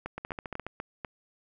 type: two click trains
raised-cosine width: 0.5 ms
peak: -20 / -21 dBFS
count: 5 / 8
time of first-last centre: 0.06-1.048 / 0.18-0.666 s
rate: 4.05 / 14.4 Hz
effects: none